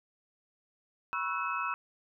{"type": "tone cluster", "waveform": "sine", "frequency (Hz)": [973, 1094, 1321, 1488, 2579], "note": ["B5", "C#6", "E6", "F#6", "E7"], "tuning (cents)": [-26, -23, 3, 9, -39], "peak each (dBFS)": [-39, -37, -34, -40, -38], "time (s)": [1.13, 1.74], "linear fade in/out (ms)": 0, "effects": []}